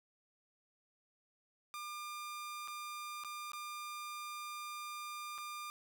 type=tone with dropouts; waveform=sawtooth; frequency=1200 Hz; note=D6; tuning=37 cents sharp; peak=-39 dBFS; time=1.74-5.7 s; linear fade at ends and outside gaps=0 ms; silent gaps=2.676-2.682 / 3.237-3.247 / 3.518-3.533 / 5.38-5.384 s; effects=none